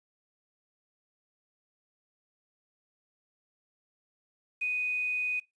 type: tone with quantisation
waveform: sine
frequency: 2489 Hz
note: D#7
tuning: in tune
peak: -28 dBFS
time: 4.61-5.4 s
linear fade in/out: 10 ms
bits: 9
effects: noise-tail reverb RT60 0.2 s tail -21 dB re dry + resampled to 22050 Hz